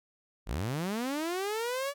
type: linear sweep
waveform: sawtooth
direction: up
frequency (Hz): 39.41 to 578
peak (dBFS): -27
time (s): 0.46-1.94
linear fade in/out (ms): 50
effects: none